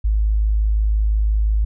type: tone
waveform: sine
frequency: 52.9 Hz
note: G#1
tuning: 33 cents sharp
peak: -14 dBFS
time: 0.04-1.65 s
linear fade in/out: 10 ms
effects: none